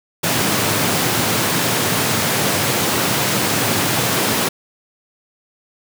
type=high-pass noise; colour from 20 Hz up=pink; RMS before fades=-18 dBFS; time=0.23-4.49 s; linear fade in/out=10 ms; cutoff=100 Hz; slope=48 dB/octave; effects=none